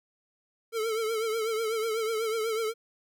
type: tone with vibrato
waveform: square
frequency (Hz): 444.9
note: A4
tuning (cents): +19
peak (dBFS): -28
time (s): 0.72-2.74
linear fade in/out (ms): 50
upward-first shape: triangle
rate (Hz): 8.1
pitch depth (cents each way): 78
effects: none